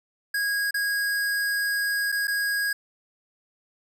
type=tone with dropouts; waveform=square; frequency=1644 Hz; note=G#6; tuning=18 cents flat; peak=-24 dBFS; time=0.34-2.73 s; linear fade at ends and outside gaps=5 ms; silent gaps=0.709-0.742 / 2.119-2.123 / 2.272-2.279 s; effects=none